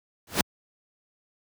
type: noise with exponential growth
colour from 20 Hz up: pink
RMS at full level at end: -17 dBFS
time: 0.27-0.41 s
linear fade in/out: 2 ms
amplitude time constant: 30 ms
effects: high-pass 80 Hz 12 dB/octave